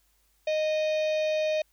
harmonic tone with a mistuned harmonic, 619 Hz, D#5, 9 cents flat, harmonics 1 / 3 / 4 / 5 / 6 / 7 / 8 / 9 / 10, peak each -24 / -45 / -36 / -47 / -42 / -47 / -53 / -54 / -54 dBFS, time 0.47-1.62 s, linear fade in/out 5 ms, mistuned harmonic 9, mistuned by +25 cents, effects added 50 Hz sine -69 dBFS peak until 1.72 s + white hiss -69 dBFS RMS until 1.72 s

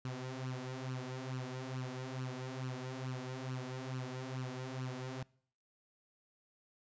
sawtooth tone with flanger, 129 Hz, C3, 24 cents flat, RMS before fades -42 dBFS, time 0.05-5.23 s, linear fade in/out 2 ms, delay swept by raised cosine 0.69 to 5.69 ms, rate 2.3 Hz, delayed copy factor +0.7, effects noise-tail reverb RT60 0.6 s tail -24 dB re dry + resampled to 16000 Hz

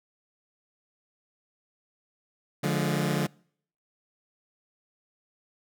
sawtooth chord, D diminished, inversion none, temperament just, 146.83 / 176.2 / 211.4 Hz, D3 / F3 / Ab3, 0 / +16 / +31 cents, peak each -24 / -25 / -27 dBFS, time 2.63-3.27 s, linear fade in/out 10 ms, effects noise-tail reverb RT60 0.6 s tail -26 dB re dry

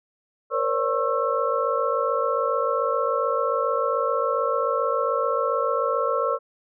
sine tone cluster, 468.4 / 524 / 571 / 1090 / 1327 Hz, A#4 / C5 / D5 / C#6 / E6, +8 / +2 / -49 / -29 / +11 cents, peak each -27 dBFS, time 0.5-6.39 s, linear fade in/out 50 ms, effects none

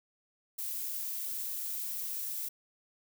violet noise, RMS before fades -37 dBFS, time 0.58-2.49 s, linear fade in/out 10 ms, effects none

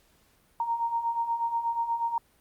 sine beating tone pair, 923 / 931.3 Hz, A#5 / A#5, -17 / -2 cents, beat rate 8.3 Hz, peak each -33 / -27 dBFS, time 0.6-2.18 s, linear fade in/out 2 ms, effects pink hiss -64 dBFS RMS until 2.4 s + Opus 48 kbps

